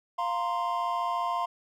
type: chord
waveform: triangle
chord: F suspended fourth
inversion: none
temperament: equal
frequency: 698.5 / 932.3 / 1046.5 Hz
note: F5 / Bb5 / C6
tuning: 0 / 0 / 0 cents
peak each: -30 / -31 / -28 dBFS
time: 0.18-1.46 s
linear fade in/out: 10 ms
effects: none